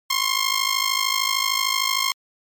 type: ring-modulated tone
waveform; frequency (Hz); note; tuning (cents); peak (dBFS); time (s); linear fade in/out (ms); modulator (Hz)
10% pulse; 1067; C6; +34; -8; 0.1-2.12; 2; 26.6
effects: MP3 96 kbps